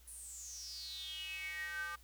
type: tone with high-pass filter sweep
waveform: square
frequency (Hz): 171.7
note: F3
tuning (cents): -29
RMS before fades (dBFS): -45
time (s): 0.07-1.96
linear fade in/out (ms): 10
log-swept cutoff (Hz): 10000 to 1300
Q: 9.6
effects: added 60 Hz sine -60 dBFS peak until 2.03 s + white hiss -66 dBFS RMS until 2.03 s